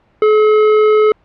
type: tone with hard clipping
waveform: sine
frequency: 428.2 Hz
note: A4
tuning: 47 cents flat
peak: -9 dBFS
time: 0.22-1.12 s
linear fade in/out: 2 ms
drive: 14 dB
effects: pink hiss -54 dBFS RMS until 1.24 s + low-pass 2000 Hz 12 dB/octave